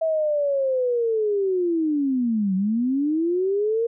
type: linear two-way sweep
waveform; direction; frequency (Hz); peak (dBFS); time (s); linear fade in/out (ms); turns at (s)
sine; down then up; 653 to 184.3 to 469.6; -19; 0.01-3.87; 10; 2.55
effects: none